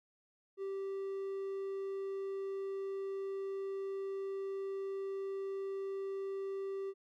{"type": "tone", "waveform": "triangle", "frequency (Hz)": 390.1, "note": "G4", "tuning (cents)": -8, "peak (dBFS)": -35, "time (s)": [0.57, 6.94], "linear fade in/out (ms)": 50, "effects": []}